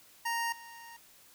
25% pulse tone with level steps, 930 Hz, A#5, 4 cents flat, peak -27 / -44 dBFS, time 0.25-0.97 s, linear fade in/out 10 ms, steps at 0.52 s, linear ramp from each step 5 ms, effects white hiss -59 dBFS RMS until 1.34 s

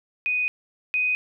sine tone pair in turn, 2489 / 2498 Hz, D#7 / D#7, 0 / +6 cents, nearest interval unison, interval 6 cents, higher second, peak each -21 / -20 dBFS, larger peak second, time 0.26-0.48 / 0.94-1.15 s, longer first, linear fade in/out 0 ms, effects none

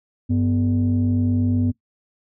sine tone pair together, 98.19 / 246.9 Hz, G2 / B3, +3 / 0 cents, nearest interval octave + major third, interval 1597 cents, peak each -18 dBFS, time 0.29-1.72 s, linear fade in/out 20 ms, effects noise-tail reverb RT60 0.1 s tail -18 dB re dry + tanh soft clip ceiling -12 dBFS

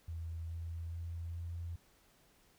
sine tone with pitch steps, 82.41 / 83.32 / 84.24 / 85.17 Hz, E2 / E2 / E2 / F2, 0 / +19 / +38 / -43 cents, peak -39 dBFS, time 0.08-1.76 s, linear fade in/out 5 ms, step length 420 ms, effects pink hiss -68 dBFS RMS until 2.58 s

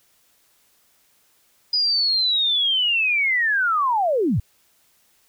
sine linear sweep, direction down, 4978 to 71.5 Hz, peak -17 dBFS, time 1.73-4.4 s, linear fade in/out 5 ms, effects white hiss -61 dBFS RMS until 5.28 s

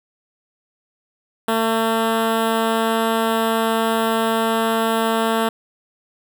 10% pulse tone with notch filter, 225.1 Hz, A3, 40 cents sharp, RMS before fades -19 dBFS, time 1.48-5.49 s, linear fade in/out 5 ms, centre 5900 Hz, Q 1.1, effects none

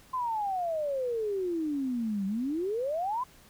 sine exponential two-way sweep, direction down then up, 1048 to 190 to 1048 Hz, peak -28 dBFS, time 0.13-3.24 s, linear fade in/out 10 ms, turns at 2.26 s, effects pink hiss -57 dBFS RMS until 3.49 s

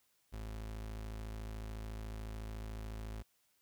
35% pulse tone, 53.9 Hz, A1, 35 cents flat, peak -40 dBFS, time 0.32-3.23 s, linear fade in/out 20 ms, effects white hiss -75 dBFS RMS until 3.61 s

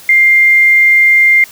sine tone, 2100 Hz, C7, 6 cents sharp, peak -4 dBFS, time 0.09-1.44 s, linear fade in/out 2 ms, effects white hiss -36 dBFS RMS until 1.51 s

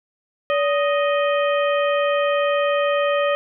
harmonic tone with a mistuned harmonic, 622.3 Hz, D#5, in tune, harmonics 1 / 2 / 3 / 4 / 5, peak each -18 / -24 / -28 / -30 / -32 dBFS, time 0.5-3.35 s, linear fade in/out 0 ms, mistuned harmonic 1, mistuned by -140 cents, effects none

